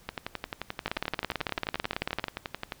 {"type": "two click trains", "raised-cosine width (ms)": 0.3, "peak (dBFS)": [-12, -16], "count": [26, 31], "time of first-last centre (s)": [[0.86, 2.241], [0.09, 2.722]], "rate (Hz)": [18.1, 11.4], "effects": ["pink hiss -57 dBFS RMS until 2.8 s"]}